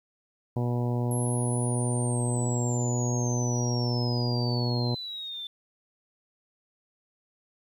harmonic tone, 121.4 Hz, B2, 29 cents flat, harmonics 1 / 2 / 3 / 4 / 5 / 6 / 7 / 8, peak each -26 / -32 / -36 / -38 / -40 / -42 / -43 / -44 dBFS, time 0.56-4.95 s, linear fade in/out 5 ms
sine exponential sweep, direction down, 11250 to 3520 Hz, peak -34 dBFS, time 1.11-5.47 s, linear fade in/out 2 ms
effects 10-bit

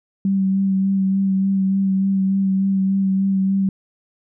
sine tone with vibrato, 193.2 Hz, G3, 25 cents flat, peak -15 dBFS, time 0.25-3.69 s, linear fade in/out 2 ms, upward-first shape sine, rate 3.4 Hz, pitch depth 20 cents each way, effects none

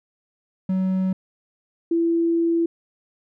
triangle / sine tone pair in turn, 187.9 / 334.8 Hz, F#3 / E4, +27 / +27 cents, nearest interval minor seventh, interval 1000 cents, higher second, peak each -17 dBFS, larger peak neither, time 0.69-1.13 / 1.91-2.66 s, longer second, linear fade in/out 5 ms, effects none

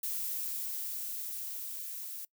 violet noise with level ramp, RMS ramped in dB -35 to -42 dBFS, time 0.03-2.25 s, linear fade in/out 5 ms, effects noise-tail reverb RT60 0.1 s tail -23 dB re dry

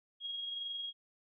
sine tone with amplitude modulation, 3281 Hz, G#7, 22 cents flat, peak -36 dBFS, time 0.2-0.93 s, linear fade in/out 50 ms, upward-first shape sine, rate 22 Hz, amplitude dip 35%, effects none

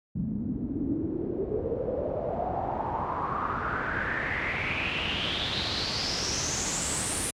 pink noise with low-pass filter sweep, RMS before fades -30 dBFS, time 0.15-7.31 s, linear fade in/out 10 ms, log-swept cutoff 200 to 9800 Hz, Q 6, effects high-pass 60 Hz 12 dB/octave

